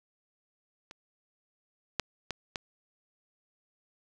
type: clicks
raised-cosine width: 0.2 ms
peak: -28 / -10 / -16 / -16 dBFS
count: 4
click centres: 0.911 / 1.997 / 2.307 / 2.558 s
effects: none